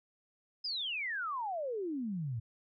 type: exponential sweep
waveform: sine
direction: down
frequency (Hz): 5160 to 107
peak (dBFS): -34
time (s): 0.64-2.4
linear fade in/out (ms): 10
effects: none